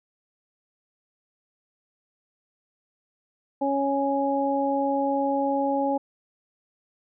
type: harmonic tone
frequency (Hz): 277.2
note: C#4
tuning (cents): 0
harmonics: 1 / 2 / 3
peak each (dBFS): -26 / -26 / -26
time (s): 3.61-5.98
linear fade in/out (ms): 10
effects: none